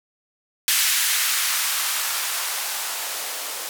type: noise with band-pass filter sweep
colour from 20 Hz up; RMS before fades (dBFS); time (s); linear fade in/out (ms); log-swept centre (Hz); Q
violet; -24; 0.68-3.69; 0; 1900 to 480; 1.1
effects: none